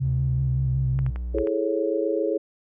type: tone with vibrato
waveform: sine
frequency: 130.81 Hz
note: C3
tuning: in tune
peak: -21 dBFS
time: 0-1.11 s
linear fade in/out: 20 ms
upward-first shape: square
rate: 5.3 Hz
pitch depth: 31 cents each way
type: exponential sweep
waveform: triangle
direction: down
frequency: 75.4 to 58 Hz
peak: -25 dBFS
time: 0.01-1.45 s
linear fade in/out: 50 ms
type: clicks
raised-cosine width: 0.5 ms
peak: -24 dBFS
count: 5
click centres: 0.99 / 1.064 / 1.16 / 1.385 / 1.472 s
type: chord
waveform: sine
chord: A major seventh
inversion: second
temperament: just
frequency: 330 / 412.5 / 440 / 550 Hz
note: E4 / G#4 / A4 / C#5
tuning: +2 / -12 / 0 / -14 cents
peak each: -27 dBFS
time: 1.34-2.38 s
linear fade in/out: 10 ms
effects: none